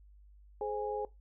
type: tone cluster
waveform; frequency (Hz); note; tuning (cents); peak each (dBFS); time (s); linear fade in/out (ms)
sine; 421.9 / 525 / 826; G#4 / C5 / G#5; +27 / +6 / -10; -35 / -40 / -38; 0.61-1.05; 2
effects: noise-tail reverb RT60 0.2 s tail -20 dB re dry + added 50 Hz sine -55 dBFS peak until 1.2 s